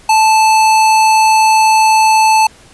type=tone; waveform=square; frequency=876 Hz; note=A5; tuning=8 cents flat; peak=-7 dBFS; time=0.09-2.47 s; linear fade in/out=5 ms; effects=pink hiss -42 dBFS RMS until 2.73 s + resampled to 24000 Hz